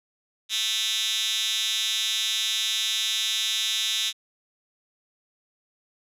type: tone with high-pass filter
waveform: 5% pulse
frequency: 220 Hz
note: A3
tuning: in tune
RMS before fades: -26 dBFS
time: 0.49-4.13 s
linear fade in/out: 50 ms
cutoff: 3800 Hz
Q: 9.5
effects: resampled to 32000 Hz